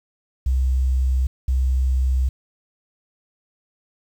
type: tone pair in turn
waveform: sine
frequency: 64.6 / 64.6 Hz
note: C2 / C2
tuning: -21 / -21 cents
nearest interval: unison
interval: 0 cents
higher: neither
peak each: -16 dBFS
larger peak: neither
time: 0.46-1.27 / 1.48-2.29 s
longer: neither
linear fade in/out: 5 ms
effects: 8-bit